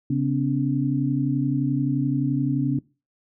sine tone cluster, 137.2 / 253 / 284.6 Hz, C#3 / B3 / C#4, -17 / +42 / +46 cents, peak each -23 / -26 / -24 dBFS, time 0.1-2.79 s, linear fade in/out 5 ms, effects noise-tail reverb RT60 0.3 s tail -21 dB re dry

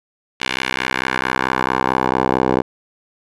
10% pulse tone with band-pass filter sweep, 64.5 Hz, C2, 24 cents flat, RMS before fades -19 dBFS, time 0.4-2.62 s, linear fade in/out 10 ms, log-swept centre 2800 to 570 Hz, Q 1.4, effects resampled to 22050 Hz

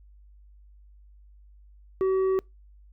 triangle tone with tanh clipping, 380 Hz, F#4, 46 cents sharp, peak -22 dBFS, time 2.01-2.39 s, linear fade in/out 0 ms, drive 10 dB, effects noise-tail reverb RT60 0.2 s tail -26 dB re dry + added 50 Hz sine -50 dBFS peak until 2.92 s

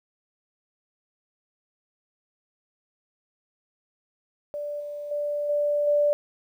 sine tone with level steps, 586 Hz, D5, 4 cents flat, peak -29 / -32 / -25 / -21 / -18 dBFS, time 4.54-6.13 s, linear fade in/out 0 ms, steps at 4.8 / 5.11 / 5.49 / 5.87 s, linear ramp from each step 5 ms, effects 10-bit

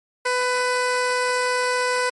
15% pulse tone, 499.1 Hz, B4, 18 cents sharp, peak -13 dBFS, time 0.25-2.1 s, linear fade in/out 10 ms, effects MP3 48 kbps

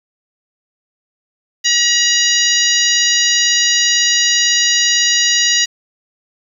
harmonic tone, 958 Hz, A#5, 47 cents sharp, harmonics 2 / 3 / 4 / 5 / 6 / 7, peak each -18 / -18 / -18 / -18 / -18 / -18 dBFS, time 1.64-5.66 s, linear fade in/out 20 ms, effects 7-bit

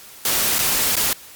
white noise with dropouts, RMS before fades -19 dBFS, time 0.25-1.13 s, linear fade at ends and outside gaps 2 ms, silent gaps 0.585-0.589 / 0.956-0.966 s, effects white hiss -42 dBFS RMS until 1.35 s + Opus 48 kbps

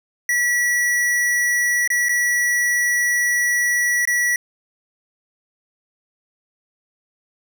square tone with dropouts, 1941 Hz, B6, 31 cents flat, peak -17 dBFS, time 0.29-4.36 s, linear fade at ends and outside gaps 2 ms, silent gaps 1.876-1.902 / 2.086-2.092 / 4.053-4.074 s, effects none

